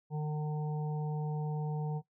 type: harmonic tone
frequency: 151.5 Hz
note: D#3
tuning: 46 cents flat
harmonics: 1 / 3 / 5 / 6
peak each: -32 / -42 / -46 / -48 dBFS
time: 0.1-2.02 s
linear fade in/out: 50 ms
effects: noise-tail reverb RT60 0.1 s tail -17 dB re dry